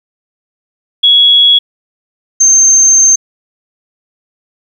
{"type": "tone pair in turn", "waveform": "sine", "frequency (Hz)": [3348, 6317], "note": ["G#7", "G8"], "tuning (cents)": [13, 12], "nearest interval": "major seventh", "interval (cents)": 1099, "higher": "second", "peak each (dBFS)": -3, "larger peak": "neither", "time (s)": [[1.03, 1.59], [2.4, 3.16]], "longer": "second", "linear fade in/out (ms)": 10, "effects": ["7-bit"]}